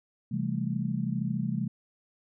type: chord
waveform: sine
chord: A minor seventh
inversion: first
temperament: just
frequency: 132 / 165 / 198 / 220 Hz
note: C3 / E3 / G3 / A3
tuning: +16 / +2 / +18 / 0 cents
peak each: -33 dBFS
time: 0.31-1.68 s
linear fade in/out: 10 ms
effects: none